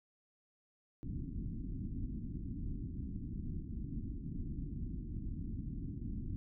pink low-pass noise, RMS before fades -41 dBFS, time 1.03-6.36 s, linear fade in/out 0 ms, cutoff 300 Hz, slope 48 dB/octave, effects none

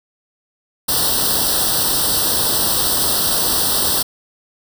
white noise with comb filter, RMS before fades -17 dBFS, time 0.88-4.03 s, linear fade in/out 10 ms, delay 0.22 ms, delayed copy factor +0.95, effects none

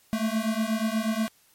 square beating tone pair, 216.6 / 224.9 Hz, A3 / A3, -27 / +38 cents, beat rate 8.3 Hz, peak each -28 dBFS, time 0.13-1.28 s, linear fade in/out 0 ms, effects white hiss -61 dBFS RMS until 1.54 s + MP3 64 kbps

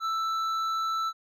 sine tone with hard clipping, 1323 Hz, E6, 6 cents sharp, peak -28 dBFS, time 0-1.13 s, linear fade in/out 50 ms, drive 7 dB, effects none

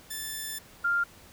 5% pulse / sine tone pair in turn, 1760 / 1396.9 Hz, A6 / F6, 0 / 0 cents, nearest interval major third, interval 400 cents, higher first, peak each -23 dBFS, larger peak neither, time 0.1-0.59 / 0.84-1.04 s, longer first, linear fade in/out 10 ms, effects pink hiss -53 dBFS RMS until 1.32 s

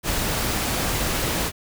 pink noise, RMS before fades -24 dBFS, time 0.03-1.52 s, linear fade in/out 50 ms, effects none

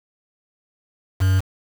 triangle tone with quantisation, 94.3 Hz, F#2, 33 cents sharp, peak -12 dBFS, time 1.2-1.41 s, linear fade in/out 20 ms, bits 5, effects none

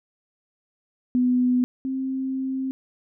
sine tone pair in turn, 249.4 / 264.2 Hz, B3 / C4, +17 / +17 cents, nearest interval minor second, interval 100 cents, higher second, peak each -17 / -24 dBFS, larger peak first, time 1.15-1.64 / 1.85-2.71 s, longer second, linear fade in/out 0 ms, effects none

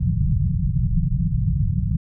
white low-pass noise, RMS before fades -20 dBFS, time 0-1.97 s, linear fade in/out 10 ms, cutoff 180 Hz, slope 96 dB/octave, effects none

